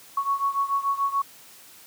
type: beating tone pair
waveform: sine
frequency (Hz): 1108.7 / 1115.6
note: C#6 / C#6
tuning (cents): 0 / +11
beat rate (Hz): 6.9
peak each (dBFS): -24 / -27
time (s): 0.17-1.22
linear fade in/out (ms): 5
effects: white hiss -49 dBFS RMS until 1.86 s + high-pass 100 Hz 12 dB/octave